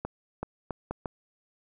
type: accelerating click train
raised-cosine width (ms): 1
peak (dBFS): -18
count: 5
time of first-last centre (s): 0.05-1.058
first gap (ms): 380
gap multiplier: 0.73
effects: none